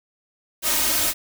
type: noise with comb filter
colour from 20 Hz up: white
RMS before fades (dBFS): -21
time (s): 0.62-1.14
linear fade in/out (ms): 50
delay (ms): 3.2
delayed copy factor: +0.9
effects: none